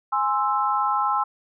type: chord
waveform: sine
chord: Ab augmented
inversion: none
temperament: equal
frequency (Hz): 830.6 / 1046.5 / 1318.5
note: Ab5 / C6 / E6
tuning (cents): 0 / 0 / 0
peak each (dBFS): -24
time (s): 0.12-1.24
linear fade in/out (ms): 10
effects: none